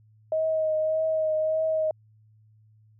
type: tone with vibrato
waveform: sine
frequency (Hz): 630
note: D#5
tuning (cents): +21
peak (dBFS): -22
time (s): 0.32-1.91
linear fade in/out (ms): 2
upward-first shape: triangle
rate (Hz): 1.7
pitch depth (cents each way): 24
effects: added 108 Hz sine -55 dBFS peak until 2.99 s